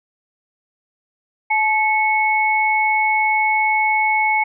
sine tone pair together, 862.9 / 2201 Hz, A5 / C#7, -34 / -13 cents, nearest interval octave + major third, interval 1621 cents, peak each -17 dBFS, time 1.5-4.44 s, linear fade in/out 10 ms, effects none

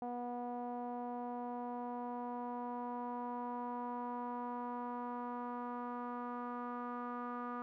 sawtooth tone with low-pass filter sweep, 243.3 Hz, B3, 26 cents flat, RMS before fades -42 dBFS, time 0.02-7.62 s, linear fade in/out 0 ms, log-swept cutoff 800 to 1200 Hz, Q 5.2, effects none

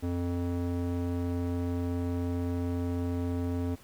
square tone with band-pass filter, 87.31 Hz, F2, in tune, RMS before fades -31 dBFS, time 0.02-3.76 s, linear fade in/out 20 ms, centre 260 Hz, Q 0.96, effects pink hiss -56 dBFS RMS until 3.83 s

